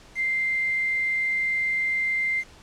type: tone with quantisation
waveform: sine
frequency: 2091 Hz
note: C7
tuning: 2 cents flat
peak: -22 dBFS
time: 0.15-2.44 s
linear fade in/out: 50 ms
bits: 7
effects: pink hiss -50 dBFS RMS until 2.62 s + low-pass 7000 Hz 12 dB/octave